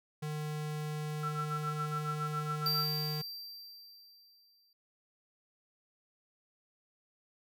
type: tone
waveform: square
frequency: 151.7 Hz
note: D#3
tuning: 44 cents flat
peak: -36 dBFS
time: 0.22-3.22 s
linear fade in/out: 10 ms
type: tone with tremolo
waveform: sine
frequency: 1341 Hz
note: E6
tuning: 29 cents sharp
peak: -33 dBFS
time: 1.23-2.86 s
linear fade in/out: 5 ms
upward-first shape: sine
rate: 7.2 Hz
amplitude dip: 90%
type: tone with exponential decay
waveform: square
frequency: 4699 Hz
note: D8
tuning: in tune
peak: -29 dBFS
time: 2.66-4.73 s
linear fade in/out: 2 ms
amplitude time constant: 450 ms
effects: none